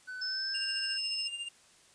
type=tone with pitch glide; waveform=triangle; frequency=1506 to 1582.7 Hz; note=F#6 to G6; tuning=+30 to +16 cents; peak=-37 dBFS; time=0.07-0.98 s; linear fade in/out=20 ms; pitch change=+86 cents; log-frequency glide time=0.23-0.52 s
type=tone; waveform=sine; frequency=5240 Hz; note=E8; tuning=11 cents flat; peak=-33 dBFS; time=0.21-1.28 s; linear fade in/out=10 ms
type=tone with tremolo; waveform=square; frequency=2800 Hz; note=F7; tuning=4 cents sharp; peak=-35 dBFS; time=0.54-1.49 s; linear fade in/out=10 ms; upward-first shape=sine; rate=14 Hz; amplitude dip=60%
effects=white hiss -61 dBFS RMS until 1.94 s + resampled to 22050 Hz